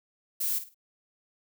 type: noise with echo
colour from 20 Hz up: violet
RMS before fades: -29 dBFS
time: 0.4-0.59 s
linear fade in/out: 10 ms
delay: 52 ms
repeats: 3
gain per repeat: -11 dB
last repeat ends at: 0.746 s
effects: none